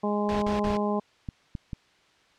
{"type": "harmonic tone", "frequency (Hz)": 207.2, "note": "G#3", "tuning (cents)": -4, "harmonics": [1, 2, 3, 4, 5], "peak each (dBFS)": [-27, -30, -32, -33, -34], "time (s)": [0.03, 1], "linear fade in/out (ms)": 10}
{"type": "noise bursts", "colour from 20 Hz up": "pink", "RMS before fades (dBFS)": -34, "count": 3, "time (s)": [0.29, 0.77], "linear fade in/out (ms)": 0, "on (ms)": 130, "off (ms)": 45}
{"type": "clicks", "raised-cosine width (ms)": 5, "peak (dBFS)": -21, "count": 4, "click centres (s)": [0.705, 1.288, 1.552, 1.732]}
{"effects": ["white hiss -61 dBFS RMS until 2.38 s", "low-pass 4000 Hz 12 dB/octave"]}